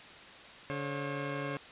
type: tone pair together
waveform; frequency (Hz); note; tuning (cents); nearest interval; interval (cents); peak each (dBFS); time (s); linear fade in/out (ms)
15% pulse; 143.03 / 540; D3 / C#5; -45 / -45; octave + major seventh; 2300; -30 / -32; 0.7-1.57; 0
effects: white hiss -50 dBFS RMS until 1.71 s + resampled to 8000 Hz